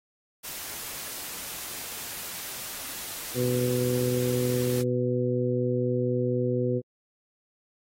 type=noise; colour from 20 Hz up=white; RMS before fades=-37 dBFS; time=0.43-4.83 s; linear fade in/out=20 ms
type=harmonic tone; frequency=124.1 Hz; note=B2; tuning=9 cents sharp; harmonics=1 / 2 / 3 / 4; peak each=-28 / -30 / -29 / -29 dBFS; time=3.34-6.82 s; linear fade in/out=50 ms
effects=AAC 48 kbps